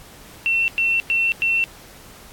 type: tone bursts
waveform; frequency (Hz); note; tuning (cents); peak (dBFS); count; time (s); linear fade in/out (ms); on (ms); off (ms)
sine; 2703; E7; +43; -16; 4; 0.46-1.64; 0; 220; 100
effects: pink hiss -44 dBFS RMS until 2.32 s + AAC 64 kbps